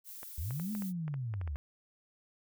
violet noise, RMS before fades -47 dBFS, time 0.04-0.93 s, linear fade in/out 50 ms
clicks, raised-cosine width 0.5 ms, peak -32 dBFS, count 11, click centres 0.231 / 0.508 / 0.598 / 0.751 / 0.822 / 1.08 / 1.141 / 1.339 / 1.414 / 1.476 / 1.558 s
sine linear two-way sweep, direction up then down, 65.41 to 216.4 to 65.41 Hz, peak -34 dBFS, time 0.38-1.56 s, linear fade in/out 0 ms, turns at 0.72 s
effects none

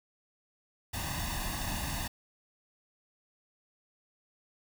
pink noise with comb filter, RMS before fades -35 dBFS, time 0.93-2.08 s, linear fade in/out 10 ms, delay 1.1 ms, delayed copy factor +0.85, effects none

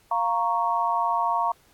sine chord, Bb minor, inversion second, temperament equal, 698.5 / 932.3 / 1108.7 Hz, F5 / Bb5 / Db6, 0 / 0 / 0 cents, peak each -27 / -24 / -26 dBFS, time 0.11-1.52 s, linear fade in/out 5 ms, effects pink hiss -60 dBFS RMS until 1.73 s + AAC 64 kbps

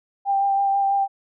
sine tone with vibrato, 791 Hz, G5, 15 cents sharp, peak -17 dBFS, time 0.25-1.08 s, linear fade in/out 50 ms, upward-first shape sine, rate 6.1 Hz, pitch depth 15 cents each way, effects none

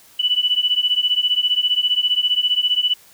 sine beating tone pair, 2960 / 2975 Hz, F#7 / F#7, 0 / +9 cents, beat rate 15 Hz, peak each -19 / -18 dBFS, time 0.19-2.94 s, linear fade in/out 10 ms, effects white hiss -49 dBFS RMS until 3.13 s

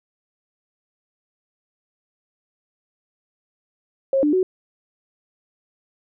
sine tone with pitch steps, 540 / 296.7 / 371.8 Hz, C#5 / D4 / F#4, -45 / +18 / +8 cents, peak -15 dBFS, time 4.13-4.43 s, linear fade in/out 2 ms, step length 100 ms, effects none

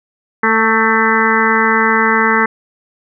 harmonic tone with a mistuned harmonic, 223 Hz, A3, 23 cents sharp, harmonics 1 / 2 / 4 / 5 / 6 / 7 / 8 / 9, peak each -18 / -18 / -18 / -18 / -18 / -18 / -18 / -18 dBFS, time 0.43-2.46 s, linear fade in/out 5 ms, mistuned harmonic 6, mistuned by -27 cents, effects none

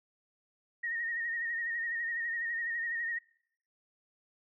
sine tone with vibrato, 1861 Hz, A#6, 3 cents flat, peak -32 dBFS, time 0.83-3.19 s, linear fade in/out 10 ms, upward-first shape sine, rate 12 Hz, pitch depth 45 cents each way, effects noise-tail reverb RT60 0.7 s tail -24 dB re dry

